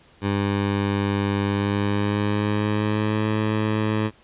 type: tone with pitch glide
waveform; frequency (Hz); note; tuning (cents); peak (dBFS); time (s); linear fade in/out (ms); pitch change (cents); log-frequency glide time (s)
15% pulse; 100 to 107.8; G2 to A2; +35 to -35; -14; 0.21-4.11; 50; +130; 1.44-3.27
effects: pink hiss -54 dBFS RMS until 4.23 s + resampled to 8000 Hz